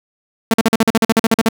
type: tone bursts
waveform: sawtooth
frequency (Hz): 224.7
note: A3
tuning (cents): +37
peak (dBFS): -5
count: 14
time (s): 0.51-1.488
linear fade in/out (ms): 2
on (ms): 29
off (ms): 44
effects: none